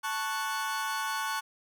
40% pulse chord, F# minor, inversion first, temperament equal, 880 / 1108.7 / 1480 Hz, A5 / C#6 / F#6, 0 / 0 / 0 cents, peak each -34 dBFS, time 0.03-1.41 s, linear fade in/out 20 ms, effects none

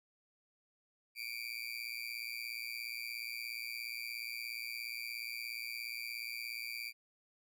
30% pulse tone with amplitude modulation, 2349 Hz, D7, in tune, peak -34 dBFS, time 1.15-6.93 s, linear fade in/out 50 ms, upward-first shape sine, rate 117 Hz, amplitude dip 95%, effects none

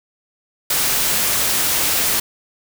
white noise, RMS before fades -18 dBFS, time 0.7-2.2 s, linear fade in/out 5 ms, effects none

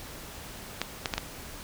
clicks, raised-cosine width 0.2 ms, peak -10 dBFS, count 4, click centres 0.816 / 1.058 / 1.138 / 1.18 s, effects pink hiss -43 dBFS RMS until 1.63 s

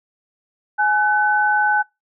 sine tone pair together, 838.6 / 1509 Hz, G#5 / F#6, +17 / +34 cents, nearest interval minor seventh, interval 1017 cents, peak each -17 dBFS, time 0.78-1.83 s, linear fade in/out 20 ms, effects noise-tail reverb RT60 0.2 s tail -23 dB re dry

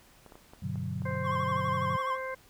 clicks, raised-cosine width 1 ms, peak -35 dBFS, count 9, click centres 0.263 / 0.322 / 0.355 / 0.535 / 0.757 / 1.02 / 1.055 / 1.11 / 1.154 s
sine chord, G major seventh, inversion none, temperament equal, 98 / 123.47 / 146.83 / 185 Hz, G2 / B2 / D3 / F#3, 0 / 0 / 0 / 0 cents, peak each -37 dBFS, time 0.62-1.97 s, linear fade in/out 10 ms
harmonic tone, 523.3 Hz, C5, in tune, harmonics 1 / 2 / 3 / 4, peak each -36 / -39 / -41 / -42 dBFS, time 1.05-2.35 s, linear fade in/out 10 ms
triangle tone with vibrato, 1077 Hz, C6, 50 cents sharp, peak -28 dBFS, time 1.23-2.18 s, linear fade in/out 50 ms, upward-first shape sine, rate 12 Hz, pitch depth 78 cents each way
effects pink hiss -59 dBFS RMS until 2.49 s

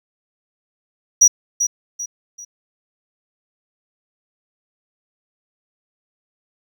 triangle tone with echo, 5800 Hz, F#8, 35 cents flat, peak -5 dBFS, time 1.21-1.28 s, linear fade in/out 10 ms, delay 390 ms, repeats 3, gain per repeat -9 dB, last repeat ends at 2.45 s, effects none

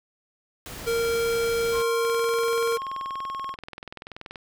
pink noise, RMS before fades -38 dBFS, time 0.66-1.82 s, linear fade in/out 0 ms
square tone, 463.2 Hz, A#4, 11 cents flat, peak -23 dBFS, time 0.86-2.78 s, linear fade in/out 20 ms
triangle tone with pitch glide, 1062 to 1083.7 Hz, C6 to C#6, +25 to -40 cents, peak -28 dBFS, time 1.71-3.56 s, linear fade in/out 50 ms, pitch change +35 cents, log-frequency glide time 2.09-3.25 s
click train, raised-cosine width 0.3 ms, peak -22 dBFS, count 49, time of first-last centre 2.05-4.358 s, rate 20.8 Hz
effects none

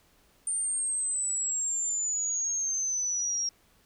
sine exponential sweep, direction down, 8980 to 5588 Hz, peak -27 dBFS, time 0.47-3.49 s, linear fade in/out 2 ms, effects pink hiss -64 dBFS RMS until 3.85 s

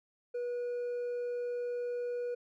sine tone with hard clipping, 485.4 Hz, B4, 30 cents flat, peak -34 dBFS, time 0.34-2.35 s, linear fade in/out 10 ms, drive 2 dB, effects none

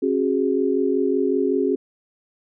sine chord, C# suspended fourth, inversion none, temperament equal with one note detuned, 270.5 / 370 / 415.3 Hz, C#4 / F#4 / G#4, -42 / 0 / 0 cents, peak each -22 dBFS, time 0.02-1.76 s, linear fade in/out 10 ms, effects none

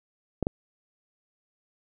clicks, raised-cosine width 2 ms, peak -12 dBFS, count 2, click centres 0.427 / 0.469 s, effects none

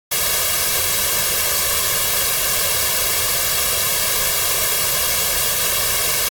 white noise with comb filter, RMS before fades -18 dBFS, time 0.11-6.29 s, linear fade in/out 10 ms, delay 1.8 ms, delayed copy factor +0.85, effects AAC 64 kbps

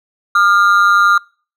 triangle ring-modulated tone, 1305 Hz, E6, 18 cents flat, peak -3 dBFS, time 0.35-1.18 s, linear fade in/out 5 ms, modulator 94.3 Hz, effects noise-tail reverb RT60 0.4 s tail -26 dB re dry

